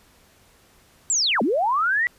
sine linear two-way sweep, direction down then up, 7830 to 196 to 1982 Hz, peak -18 dBFS, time 1.1-2.07 s, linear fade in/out 0 ms, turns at 1.42 s, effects pink hiss -56 dBFS RMS until 2.18 s + resampled to 32000 Hz

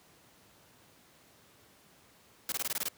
white noise bursts, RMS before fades -33 dBFS, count 8, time 2.49-2.885 s, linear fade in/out 2 ms, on 31 ms, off 21 ms, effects pink hiss -61 dBFS RMS until 2.97 s + high-pass 100 Hz 12 dB/octave

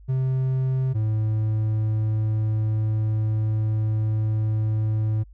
triangle tone pair in turn, 130.81 / 108.51 Hz, C3 / A2, 0 / -24 cents, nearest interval minor third, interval 324 cents, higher first, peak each -18 dBFS, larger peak neither, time 0.08-0.94 / 0.94-5.24 s, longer second, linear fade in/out 20 ms, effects added 50 Hz sine -44 dBFS peak until 5.33 s

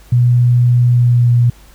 sine tone with pitch glide, 122.1 to 120.42 Hz, B2 to B2, -19 to -43 cents, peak -7 dBFS, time 0.12-1.5 s, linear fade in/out 5 ms, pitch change -24 cents, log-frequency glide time 0.89-1.32 s, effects added 50 Hz sine -41 dBFS peak until 1.74 s + pink hiss -46 dBFS RMS until 1.74 s

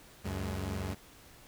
sawtooth tone cluster, 71.7 / 94.4 / 211 Hz, D2 / F#2 / G#3, -41 / +35 / +28 cents, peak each -36 / -32 / -38 dBFS, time 0.24-0.95 s, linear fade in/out 20 ms, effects pink hiss -56 dBFS RMS until 1.47 s

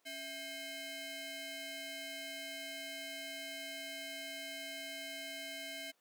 20% pulse ring-modulated tone, 934 Hz, A#5, 3 cents sharp, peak -34 dBFS, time 0.05-5.92 s, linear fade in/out 20 ms, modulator 1210 Hz, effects pink hiss -75 dBFS RMS until 6 s + high-pass 400 Hz 12 dB/octave

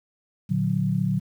sine chord, Bb augmented, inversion none, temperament equal with one note detuned, 116.54 / 148.8 / 185 Hz, Bb2 / D3 / F#3, 0 / +23 / 0 cents, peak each -27 / -25 / -24 dBFS, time 0.49-1.2 s, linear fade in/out 20 ms, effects 9-bit

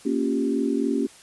sine chord, G half-diminished seventh, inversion first, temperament equal, 233.1 / 277.2 / 349.2 / 392 Hz, Bb3 / Db4 / F4 / G4, 0 / 0 / 0 / 0 cents, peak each -26 / -24 / -30 / -28 dBFS, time 0.05-1.07 s, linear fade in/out 10 ms, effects white hiss -49 dBFS RMS until 1.22 s + resampled to 24000 Hz

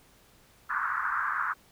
pink band-pass noise, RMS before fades -30 dBFS, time 0.69-1.54 s, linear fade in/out 20 ms, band 1100 to 1600 Hz, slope 48 dB/octave, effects pink hiss -60 dBFS RMS until 1.71 s

